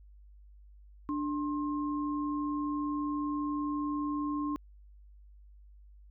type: tone pair together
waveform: sine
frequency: 294.2 / 1063 Hz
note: D4 / C6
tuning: +3 / +27 cents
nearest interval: octave + minor seventh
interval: 2224 cents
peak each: -31 / -37 dBFS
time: 1.09-4.56 s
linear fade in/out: 0 ms
effects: added 50 Hz sine -52 dBFS peak until 6.1 s